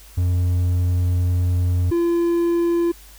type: tone pair in turn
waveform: triangle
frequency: 89 / 341.5 Hz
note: F2 / F4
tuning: +33 / -39 cents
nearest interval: octave + major seventh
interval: 2328 cents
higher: second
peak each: -14 dBFS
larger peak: neither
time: 0.17-1.91 / 1.91-2.92 s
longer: first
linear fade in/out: 10 ms
effects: added 50 Hz sine -44 dBFS peak until 3.18 s + white hiss -47 dBFS RMS until 3.18 s